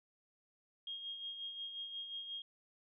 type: tone with tremolo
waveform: sine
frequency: 3248 Hz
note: G#7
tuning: 39 cents flat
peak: -40 dBFS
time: 0.87-2.42 s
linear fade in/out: 2 ms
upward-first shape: sine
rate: 5.6 Hz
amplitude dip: 50%
effects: none